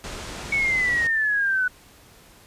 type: low-pass noise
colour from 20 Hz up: pink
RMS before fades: -35 dBFS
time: 0.04-1.07 s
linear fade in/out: 0 ms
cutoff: 8500 Hz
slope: 24 dB/octave
type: exponential sweep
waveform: sine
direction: down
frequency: 2237 to 1480 Hz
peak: -19 dBFS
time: 0.52-1.68 s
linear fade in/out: 5 ms
effects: pink hiss -51 dBFS RMS until 2.46 s + resampled to 32000 Hz